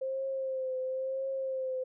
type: tone with vibrato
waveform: sine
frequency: 526 Hz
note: C5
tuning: 9 cents sharp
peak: -31 dBFS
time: 0.01-1.84 s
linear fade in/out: 10 ms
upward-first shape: triangle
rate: 0.98 Hz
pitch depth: 40 cents each way
effects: none